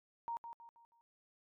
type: tone with echo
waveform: sine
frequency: 932.3 Hz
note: A#5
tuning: in tune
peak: -37 dBFS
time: 0.28-0.37 s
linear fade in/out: 0 ms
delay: 160 ms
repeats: 4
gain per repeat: -8 dB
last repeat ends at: 1.01 s
effects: MP3 96 kbps